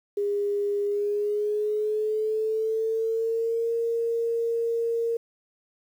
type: tone with pitch glide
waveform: sine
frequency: 407.4 to 462.6 Hz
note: G#4 to A#4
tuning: -33 to -13 cents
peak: -23 dBFS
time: 0.17-5.17 s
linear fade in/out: 5 ms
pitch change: +220 cents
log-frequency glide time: 0.84-3.73 s
effects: 9-bit